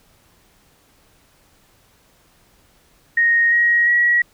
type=tone with pitch steps; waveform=sine; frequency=1864.7 / 1890.7 / 1917.1 Hz; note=A#6 / A#6 / A#6; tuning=0 / +24 / +48 cents; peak=-12 dBFS; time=3.17-4.22 s; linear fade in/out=5 ms; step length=350 ms; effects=pink hiss -56 dBFS RMS until 4.33 s